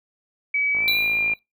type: tone with pitch glide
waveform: sine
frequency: 2281 to 2397 Hz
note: C#7 to D7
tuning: +49 to +35 cents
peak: -19 dBFS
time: 0.54-1.34 s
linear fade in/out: 5 ms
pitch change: +86 cents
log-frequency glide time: 0.77-0.97 s
type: click train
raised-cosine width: 1 ms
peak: -25 dBFS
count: 33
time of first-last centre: 0.75-1.335 s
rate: 54.7 Hz
type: tone with exponential decay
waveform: square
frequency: 3951 Hz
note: B7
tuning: in tune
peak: -19 dBFS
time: 0.88-1.39 s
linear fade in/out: 0 ms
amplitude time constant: 110 ms
effects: noise-tail reverb RT60 0.2 s tail -23 dB re dry